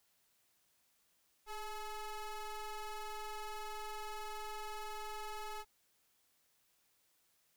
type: ring-modulated tone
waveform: 30% pulse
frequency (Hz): 426.2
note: G#4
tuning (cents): +45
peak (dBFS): -36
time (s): 1.46-5.65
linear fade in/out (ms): 50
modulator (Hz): 437
effects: white hiss -75 dBFS RMS until 7.56 s